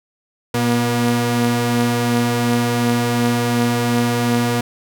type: tone pair together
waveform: sawtooth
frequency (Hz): 118.62 / 240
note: A#2 / B3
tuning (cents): +31 / -49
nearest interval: octave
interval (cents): 1220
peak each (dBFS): -16 / -13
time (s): 0.54-4.61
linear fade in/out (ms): 5
effects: none